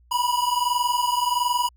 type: tone pair together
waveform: square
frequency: 966.4 / 987.8 Hz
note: B5 / B5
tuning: -38 / 0 cents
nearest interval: unison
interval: 38 cents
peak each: -24 dBFS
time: 0.11-1.69 s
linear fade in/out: 10 ms
effects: added 60 Hz sine -53 dBFS peak until 1.76 s